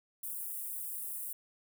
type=high-pass noise; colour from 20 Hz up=white; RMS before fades=-40 dBFS; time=0.23-1.33 s; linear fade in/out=5 ms; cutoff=8800 Hz; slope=48 dB/octave; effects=none